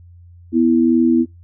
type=tone pair together; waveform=sine; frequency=246.9 / 329.6 Hz; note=B3 / E4; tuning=0 / 0 cents; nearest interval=perfect fourth; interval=500 cents; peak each=-13 / -14 dBFS; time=0.52-1.26 s; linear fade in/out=50 ms; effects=noise-tail reverb RT60 0.2 s tail -25 dB re dry + added 87 Hz sine -40 dBFS peak until 1.43 s